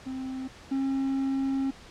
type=tone pair in turn; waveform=triangle; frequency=261.6 / 269.7 Hz; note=C4 / C#4; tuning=0 / -47 cents; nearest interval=minor second; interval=53 cents; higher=second; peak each=-30 / -23 dBFS; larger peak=second; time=0.06-0.48 / 0.71-1.71 s; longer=second; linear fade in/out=10 ms; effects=pink hiss -49 dBFS RMS until 1.9 s + low-pass 6000 Hz 12 dB/octave